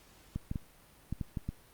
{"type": "clicks", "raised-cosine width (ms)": 5, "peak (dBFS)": -22, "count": 7, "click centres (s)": [0.36, 0.514, 0.558, 1.126, 1.212, 1.372, 1.49], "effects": ["pink hiss -60 dBFS RMS until 1.73 s", "Opus 48 kbps"]}